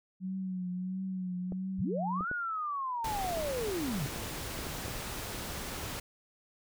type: tone with vibrato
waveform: sine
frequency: 185 Hz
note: F#3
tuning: in tune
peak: -33 dBFS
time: 0.2-2.25 s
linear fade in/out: 50 ms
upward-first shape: triangle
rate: 1.5 Hz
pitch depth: 54 cents each way
type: clicks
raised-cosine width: 2 ms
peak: -27 dBFS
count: 11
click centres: 1.522 / 2.208 / 2.314 / 3.245 / 3.31 / 3.373 / 4.061 / 4.161 / 4.59 / 4.668 / 4.882 s
type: linear two-way sweep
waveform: sine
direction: up then down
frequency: 38.89 to 1480 to 112.3 Hz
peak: -32 dBFS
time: 1.78-4.07 s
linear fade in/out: 20 ms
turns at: 2.3 s
type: noise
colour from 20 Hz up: pink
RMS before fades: -39 dBFS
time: 3.04-6 s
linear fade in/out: 5 ms
effects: none